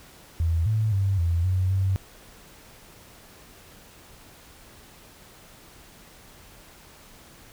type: tone with pitch steps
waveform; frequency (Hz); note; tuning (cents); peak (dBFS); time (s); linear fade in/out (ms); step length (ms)
sine; 82.6 / 109.1 / 97.8 / 84.8 / 92.8 / 95.7; E2 / A2 / G2 / E2 / F#2 / G2; +4 / -14 / -4 / +50 / +6 / -41; -20; 0.4-1.96; 0; 260
effects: pink hiss -50 dBFS RMS until 7.52 s